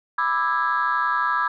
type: chord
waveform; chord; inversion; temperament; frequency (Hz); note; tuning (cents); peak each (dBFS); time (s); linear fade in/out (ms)
sine; E dominant seventh; second; just; 988.9 / 1186.7 / 1318.5 / 1648.1; B5 / D6 / E6 / G#6; +2 / +18 / 0 / -14; -24; 0.18-1.48; 5
effects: tanh soft clip ceiling -12 dBFS